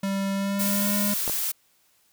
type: tone with pitch glide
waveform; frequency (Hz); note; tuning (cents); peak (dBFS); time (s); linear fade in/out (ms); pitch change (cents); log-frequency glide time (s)
square; 195.8 to 204.1; G3 to G#3; -2 to -30; -25; 0.03-1.14; 5; +72; 0.33-0.95
type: noise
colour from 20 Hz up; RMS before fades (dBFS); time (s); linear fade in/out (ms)
blue; -27; 0.59-1.52; 10
type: clicks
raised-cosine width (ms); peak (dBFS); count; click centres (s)
1; -18; 2; 1.278 / 1.297
effects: white hiss -64 dBFS RMS until 2.12 s